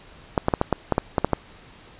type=clicks; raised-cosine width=1 ms; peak=-4 dBFS; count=10; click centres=0.378 / 0.484 / 0.538 / 0.614 / 0.727 / 0.923 / 0.981 / 1.182 / 1.246 / 1.333 s; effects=pink hiss -48 dBFS RMS until 1.99 s + resampled to 8000 Hz